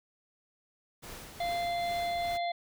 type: noise with tremolo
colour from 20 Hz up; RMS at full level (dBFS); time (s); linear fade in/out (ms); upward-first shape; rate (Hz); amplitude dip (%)
pink; -44; 1.02-2.38; 20; triangle; 2.4; 45
type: harmonic tone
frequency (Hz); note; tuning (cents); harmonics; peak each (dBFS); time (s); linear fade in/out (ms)
693; F5; -14; 1 / 3 / 5 / 6; -30 / -40 / -44 / -46; 1.4-2.52; 5
effects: none